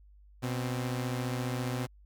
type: tone pair together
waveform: sawtooth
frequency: 123.88 / 262.5 Hz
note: B2 / C4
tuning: +6 / +6 cents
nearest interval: octave + minor second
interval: 1300 cents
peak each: -28 / -34 dBFS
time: 0.42-1.87 s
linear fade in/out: 20 ms
effects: added 50 Hz sine -54 dBFS peak until 2.05 s

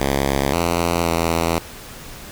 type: tone with pitch steps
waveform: 5% pulse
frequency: 69 / 85.2 / 83.4 Hz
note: C#2 / F2 / E2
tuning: -7 / -42 / +21 cents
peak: -6 dBFS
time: 0-1.59 s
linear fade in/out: 5 ms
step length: 530 ms
effects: pink hiss -37 dBFS RMS until 2.31 s

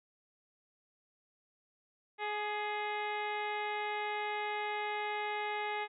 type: harmonic tone with a mistuned harmonic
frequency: 419.5 Hz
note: G#4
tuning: 17 cents sharp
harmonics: 1 / 2 / 3 / 4 / 5 / 6 / 7 / 8 / 9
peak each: -41 / -37 / -46 / -45 / -41 / -47 / -52 / -52 / -54 dBFS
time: 2.18-5.88 s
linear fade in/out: 50 ms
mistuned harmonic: 3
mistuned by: -31 cents
effects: none

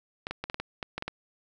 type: clicks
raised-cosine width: 0.3 ms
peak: -17 dBFS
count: 10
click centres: 0.269 / 0.31 / 0.44 / 0.499 / 0.544 / 0.6 / 0.828 / 0.98 / 1.024 / 1.08 s
effects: none

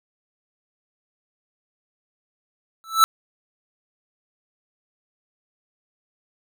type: tone with exponential growth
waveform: square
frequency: 1318.5 Hz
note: E6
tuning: in tune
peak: -8 dBFS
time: 2.84-3.04 s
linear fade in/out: 0 ms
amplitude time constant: 43 ms
effects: none

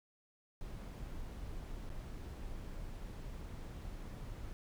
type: noise with dropouts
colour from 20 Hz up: brown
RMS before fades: -45 dBFS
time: 0.61-4.53 s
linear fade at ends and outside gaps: 0 ms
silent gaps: 1.893-1.902 s
effects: none

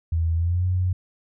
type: tone with pitch glide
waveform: sine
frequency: 82.3 to 91.32 Hz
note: E2 to F#2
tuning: -2 to -22 cents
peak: -19 dBFS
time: 0.12-0.93 s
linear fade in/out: 5 ms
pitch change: +180 cents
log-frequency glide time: 0.35-0.65 s
effects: none

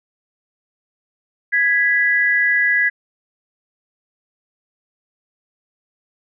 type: tone pair together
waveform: sine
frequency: 1661.2 / 1975.5 Hz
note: G#6 / B6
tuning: 0 / 0 cents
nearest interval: minor third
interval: 300 cents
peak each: -16 dBFS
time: 1.52-2.9 s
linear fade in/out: 20 ms
effects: none

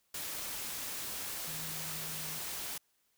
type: tone in noise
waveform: sine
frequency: 158.1 Hz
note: D#3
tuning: 28 cents sharp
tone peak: -48 dBFS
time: 1.47-2.39 s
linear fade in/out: 5 ms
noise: white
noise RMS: -40 dBFS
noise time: 0.14-2.78 s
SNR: -11 dB
effects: white hiss -75 dBFS RMS until 3.17 s

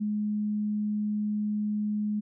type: tone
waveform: sine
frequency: 210 Hz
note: G#3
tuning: 19 cents sharp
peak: -26 dBFS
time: 0-2.21 s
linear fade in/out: 20 ms
effects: none

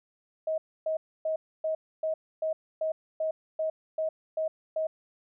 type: tone bursts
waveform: sine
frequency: 633 Hz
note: D#5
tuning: 30 cents sharp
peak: -26 dBFS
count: 12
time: 0.47-4.87 s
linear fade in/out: 5 ms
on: 110 ms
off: 280 ms
effects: none

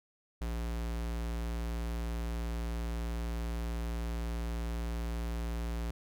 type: tone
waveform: square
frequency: 57.7 Hz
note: A#1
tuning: 17 cents flat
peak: -34 dBFS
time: 0.41-5.91 s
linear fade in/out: 5 ms
effects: none

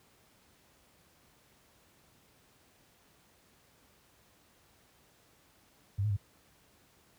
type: tone with pitch steps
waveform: sine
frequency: 98.8 / 106.4 / 99.5 Hz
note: G2 / G#2 / G2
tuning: +14 / +42 / +26 cents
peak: -27 dBFS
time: 5.98-6.166 s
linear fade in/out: 10 ms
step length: 62 ms
effects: pink hiss -65 dBFS RMS until 7.18 s + high-pass 60 Hz 12 dB/octave

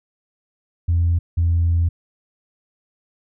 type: tone pair in turn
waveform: sine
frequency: 85.1 / 84.61 Hz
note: F2 / E2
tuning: -44 / +46 cents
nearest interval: unison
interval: 10 cents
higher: first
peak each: -13 dBFS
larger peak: neither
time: 0.88-1.19 / 1.37-1.89 s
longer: second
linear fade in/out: 10 ms
effects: tanh soft clip ceiling -11 dBFS

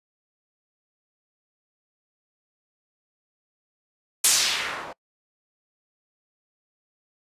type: noise with low-pass filter sweep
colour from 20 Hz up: blue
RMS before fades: -24 dBFS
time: 4.24-4.93 s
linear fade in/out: 5 ms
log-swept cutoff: 9700 to 690 Hz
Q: 1.3
effects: noise-tail reverb RT60 0.1 s tail -26 dB re dry + resampled to 32000 Hz

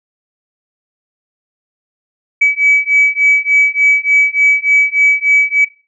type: beating tone pair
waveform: sine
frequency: 2283 / 2286.4 Hz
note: D7 / D7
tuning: -50 / -47 cents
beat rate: 3.4 Hz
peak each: -11 / -10 dBFS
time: 2.41-5.65 s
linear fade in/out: 10 ms
effects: noise-tail reverb RT60 0.3 s tail -17 dB re dry + tanh soft clip ceiling -1 dBFS

